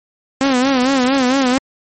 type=tone with vibrato; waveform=sawtooth; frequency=261.5 Hz; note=C4; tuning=1 cent flat; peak=-8 dBFS; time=0.41-1.58 s; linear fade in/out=0 ms; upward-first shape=sine; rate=4.4 Hz; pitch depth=100 cents each way; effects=MP3 32 kbps